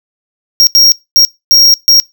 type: tone bursts at uneven times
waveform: square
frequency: 5588 Hz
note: F8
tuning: in tune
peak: -3 dBFS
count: 5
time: 0.6-0.67 / 0.75-0.92 / 1.16-1.25 / 1.51-1.74 / 1.88-2 s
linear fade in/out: 0 ms
effects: noise-tail reverb RT60 0.2 s tail -22 dB re dry